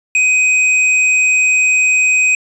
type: tone with tanh clipping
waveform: triangle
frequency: 2510 Hz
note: D#7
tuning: 15 cents sharp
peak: -11 dBFS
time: 0.15-2.35 s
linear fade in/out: 2 ms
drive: 17 dB
effects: resampled to 22050 Hz